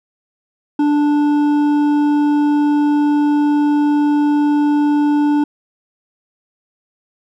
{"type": "tone with hard clipping", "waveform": "triangle", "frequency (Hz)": 293.7, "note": "D4", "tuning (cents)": 0, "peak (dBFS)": -13, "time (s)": [0.79, 5.44], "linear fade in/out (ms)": 5, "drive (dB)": 11, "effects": []}